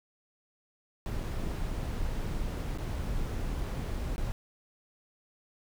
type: noise with dropouts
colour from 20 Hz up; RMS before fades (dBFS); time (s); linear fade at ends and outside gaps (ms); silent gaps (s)
brown; -33; 1.06-4.32; 0; 1.233-1.237 / 2.775-2.784 / 4.161-4.181
effects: none